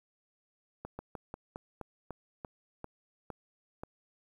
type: slowing click train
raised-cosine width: 1 ms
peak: -26 dBFS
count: 11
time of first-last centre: 0.85-3.835 s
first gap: 140 ms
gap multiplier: 1.16
effects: 10-bit